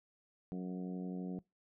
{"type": "harmonic tone with a mistuned harmonic", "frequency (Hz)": 91.7, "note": "F#2", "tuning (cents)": -15, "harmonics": [2, 3, 4, 5, 6, 7, 8], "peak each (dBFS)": [-39, -45, -50, -51, -59, -59, -58], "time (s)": [0.52, 1.39], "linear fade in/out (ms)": 0, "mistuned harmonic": 8, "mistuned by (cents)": -15, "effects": ["noise-tail reverb RT60 0.2 s tail -23 dB re dry"]}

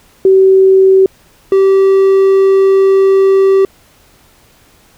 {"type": "tone pair in turn", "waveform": ["sine", "triangle"], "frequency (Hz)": [382.2, 387.3], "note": ["G4", "G4"], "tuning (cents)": [-44, -21], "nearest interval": "unison", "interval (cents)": 23, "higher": "second", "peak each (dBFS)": -3, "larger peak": "neither", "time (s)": [[0.25, 1.06], [1.52, 3.65]], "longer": "second", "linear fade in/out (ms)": 2, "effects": ["pink hiss -47 dBFS RMS until 4.97 s"]}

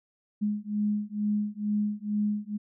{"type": "beating tone pair", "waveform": "sine", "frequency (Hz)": [207.7, 209.9], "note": ["G#3", "G#3"], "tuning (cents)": [0, 19], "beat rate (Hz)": 2.2, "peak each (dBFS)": -29, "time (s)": [0.41, 2.58], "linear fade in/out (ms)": 20, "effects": []}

